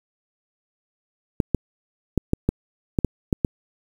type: clicks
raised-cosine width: 3 ms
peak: -5 dBFS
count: 9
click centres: 1.402 / 1.547 / 2.177 / 2.334 / 2.49 / 2.988 / 3.047 / 3.328 / 3.448 s
effects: 7-bit